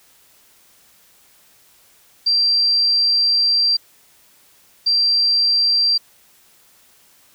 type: tone bursts at uneven times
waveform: sine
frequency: 4716 Hz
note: D8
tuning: 6 cents sharp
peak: -13 dBFS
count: 2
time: 2.26-3.77 / 4.86-5.98 s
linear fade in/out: 10 ms
effects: white hiss -53 dBFS RMS until 7.34 s